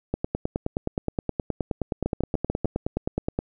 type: two click trains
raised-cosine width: 2 ms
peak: -11 / -11 dBFS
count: 5 / 32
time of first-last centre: 2.06-2.647 / 0.14-3.389 s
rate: 6.82 / 9.54 Hz
effects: none